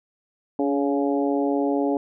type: harmonic tone with a mistuned harmonic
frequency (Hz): 140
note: C#3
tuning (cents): +18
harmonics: 2 / 3 / 4 / 5 / 6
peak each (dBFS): -22 / -26 / -28 / -30 / -32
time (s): 0.59-1.97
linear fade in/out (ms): 2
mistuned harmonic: 2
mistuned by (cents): +26
effects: none